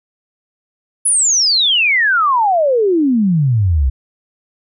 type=exponential sweep; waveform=sine; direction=down; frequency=10548 to 61.74 Hz; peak=-10 dBFS; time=1.05-3.9 s; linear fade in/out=10 ms; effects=none